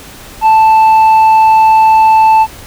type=tone with tanh clipping; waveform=sine; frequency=880 Hz; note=A5; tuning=in tune; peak=-4 dBFS; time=0.41-2.47 s; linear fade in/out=50 ms; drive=4 dB; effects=pink hiss -32 dBFS RMS until 2.66 s